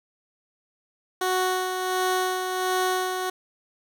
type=tone with tremolo; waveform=15% pulse; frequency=370 Hz; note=F#4; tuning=in tune; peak=-15 dBFS; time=1.21-3.3 s; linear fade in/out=5 ms; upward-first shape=sine; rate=1.4 Hz; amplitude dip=45%; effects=none